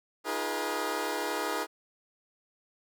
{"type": "chord", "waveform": "15% pulse", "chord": "F half-diminished seventh", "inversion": "third", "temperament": "equal with one note detuned", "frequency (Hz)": [311.1, 349.2, 415.3, 482.9], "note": ["Eb4", "F4", "Ab4", "Cb5"], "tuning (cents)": [0, 0, 0, -39], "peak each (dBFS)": [-30, -32, -28, -29], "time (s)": [0.24, 1.67], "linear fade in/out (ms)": 50, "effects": []}